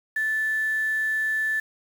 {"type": "tone with quantisation", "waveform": "sine", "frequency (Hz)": 1752, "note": "A6", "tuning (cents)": -8, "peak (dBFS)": -22, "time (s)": [0.16, 1.6], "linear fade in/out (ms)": 5, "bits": 7, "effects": []}